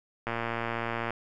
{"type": "click train", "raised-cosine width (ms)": 0.5, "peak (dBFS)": -16, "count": 98, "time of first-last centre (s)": [0.27, 1.106], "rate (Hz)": 116, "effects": []}